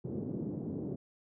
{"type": "band-pass noise", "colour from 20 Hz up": "white", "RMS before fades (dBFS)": -38, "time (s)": [0.04, 0.96], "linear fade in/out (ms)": 10, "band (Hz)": [110, 360], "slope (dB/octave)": 24, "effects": []}